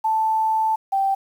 sine tone pair in turn, 880 / 780.6 Hz, A5 / G5, 0 / -8 cents, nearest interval major second, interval 208 cents, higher first, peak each -17 dBFS, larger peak neither, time 0.04-0.76 / 0.92-1.15 s, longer first, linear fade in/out 10 ms, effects 8-bit

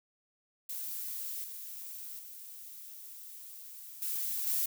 violet noise with level steps, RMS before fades -39 / -44 / -48 / -35 / -31 dBFS, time 0.69-4.66 s, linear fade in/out 5 ms, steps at 1.44 / 2.19 / 4.02 / 4.47 s, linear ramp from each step 2 ms, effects none

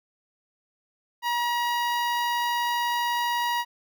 sawtooth tone with notch filter, 956 Hz, A#5, 43 cents sharp, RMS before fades -26 dBFS, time 1.22-3.65 s, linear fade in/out 50 ms, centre 8300 Hz, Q 0.89, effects none

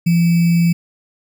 sine tone with sample-and-hold, 170 Hz, F3, 46 cents flat, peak -10 dBFS, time 0.06-0.73 s, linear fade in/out 10 ms, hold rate 2450 Hz, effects none

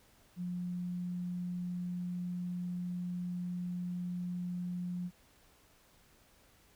sine tone, 177.9 Hz, F3, 32 cents sharp, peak -35 dBFS, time 0.36-5.11 s, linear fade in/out 50 ms, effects pink hiss -65 dBFS RMS until 6.75 s

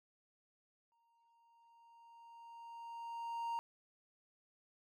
triangle tone with exponential growth, 930 Hz, A#5, 4 cents flat, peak -34 dBFS, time 0.92-3.59 s, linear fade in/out 0 ms, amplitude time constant 580 ms, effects none

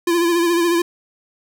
square tone with vibrato, 342.1 Hz, F4, 36 cents flat, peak -15 dBFS, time 0.07-0.82 s, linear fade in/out 5 ms, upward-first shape sine, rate 14 Hz, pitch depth 44 cents each way, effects none

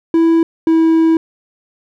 triangle tone pair in turn, 329.6 / 324.9 Hz, E4 / E4, 0 / -25 cents, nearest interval unison, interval 25 cents, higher first, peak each -6 dBFS, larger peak neither, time 0.14-0.43 / 0.67-1.17 s, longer second, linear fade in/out 2 ms, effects none

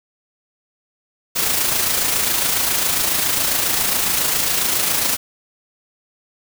white noise with amplitude modulation, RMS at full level -17 dBFS, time 1.35-5.17 s, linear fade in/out 20 ms, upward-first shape sine, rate 27.3 Hz, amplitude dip 40%, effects none

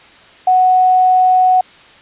sine tone with quantisation, 740 Hz, F#5, in tune, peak -7 dBFS, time 0.47-1.61 s, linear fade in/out 5 ms, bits 6, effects white hiss -42 dBFS RMS until 2.01 s + resampled to 8000 Hz

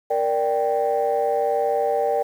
sine chord, G minor, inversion first, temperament equal, 466.2 / 587.3 / 784 Hz, Bb4 / D5 / G5, 0 / 0 / 0 cents, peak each -22 / -22 / -22 dBFS, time 0.1-2.23 s, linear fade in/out 10 ms, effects tanh soft clip ceiling -12 dBFS + 8-bit

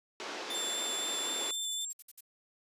pink band-pass noise, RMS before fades -41 dBFS, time 0.2-1.51 s, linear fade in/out 0 ms, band 300 to 5900 Hz, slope 24 dB/octave
45% pulse tone with vibrato, 3520 Hz, A7, in tune, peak -35 dBFS, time 0.5-1.85 s, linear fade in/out 2 ms, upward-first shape square, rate 3.9 Hz, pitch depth 14 cents each way
sine tone, 7459 Hz, A#8, in tune, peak -37 dBFS, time 0.54-1.93 s, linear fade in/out 10 ms
violet noise bursts, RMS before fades -46 dBFS, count 8, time 1.53-2.208 s, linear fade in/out 5 ms, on 34 ms, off 58 ms
effects resampled to 32000 Hz

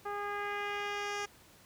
10% pulse tone with low-pass filter sweep, 408.7 Hz, G#4, 28 cents flat, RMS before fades -37 dBFS, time 0.05-1.26 s, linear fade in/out 10 ms, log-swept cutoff 1100 to 6400 Hz, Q 1.2, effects pink hiss -59 dBFS RMS until 1.65 s + high-pass 60 Hz 12 dB/octave

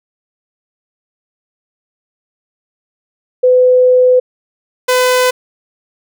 sine / sawtooth tone pair in turn, 504 / 504 Hz, B4 / B4, +35 / +35 cents, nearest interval unison, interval 0 cents, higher neither, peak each -5 / -5 dBFS, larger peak neither, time 3.43-4.2 / 4.88-5.31 s, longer first, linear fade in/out 10 ms, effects none

